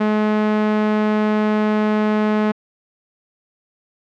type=tone; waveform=sawtooth; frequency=213 Hz; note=G#3; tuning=44 cents sharp; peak=-11 dBFS; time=0-2.52 s; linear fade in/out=10 ms; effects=low-pass 2000 Hz 12 dB/octave